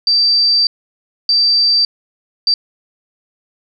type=tone bursts at uneven times; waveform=sine; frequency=4665 Hz; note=D8; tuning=12 cents flat; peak=-9 dBFS; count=3; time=0.07-0.67 / 1.29-1.85 / 2.47-2.54 s; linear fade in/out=2 ms; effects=none